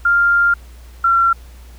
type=tone pair in turn; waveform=sine; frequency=1396.9 / 1363.4 Hz; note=F6 / F6; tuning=0 / -42 cents; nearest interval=unison; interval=42 cents; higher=first; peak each=-10 dBFS; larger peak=neither; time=0.05-0.54 / 1.04-1.33 s; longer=first; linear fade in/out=5 ms; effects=added 60 Hz sine -36 dBFS peak until 1.78 s + pink hiss -48 dBFS RMS until 1.78 s